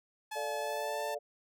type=tone with pitch glide; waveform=sawtooth; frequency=859 to 888.3 Hz; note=A5 to A5; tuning=-42 to +16 cents; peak=-34 dBFS; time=0.31-1.15 s; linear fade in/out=10 ms; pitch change=+58 cents; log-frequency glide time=0.57-1.03 s
type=chord; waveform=sine; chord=D minor; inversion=second; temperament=equal; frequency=440 / 587.3 / 698.5 Hz; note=A4 / D5 / F5; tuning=0 / 0 / 0 cents; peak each=-41 / -37 / -41 dBFS; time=0.35-1.19 s; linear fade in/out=20 ms
effects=none